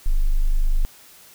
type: tone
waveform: sine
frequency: 25.22 Hz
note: G#0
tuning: 50 cents flat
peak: -13 dBFS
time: 0.06-0.85 s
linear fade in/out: 0 ms
effects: tanh soft clip ceiling -10 dBFS + white hiss -48 dBFS RMS until 1.34 s